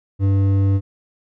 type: tone with hard clipping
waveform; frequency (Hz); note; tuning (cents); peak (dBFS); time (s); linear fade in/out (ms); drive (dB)
triangle; 98; G2; 0; -15; 0.19-0.81; 50; 12
effects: none